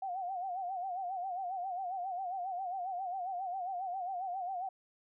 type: tone with vibrato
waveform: sine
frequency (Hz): 740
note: F#5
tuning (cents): 0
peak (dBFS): -35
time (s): 0.02-4.69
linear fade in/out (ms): 5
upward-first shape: sine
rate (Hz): 7.4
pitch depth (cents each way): 100
effects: none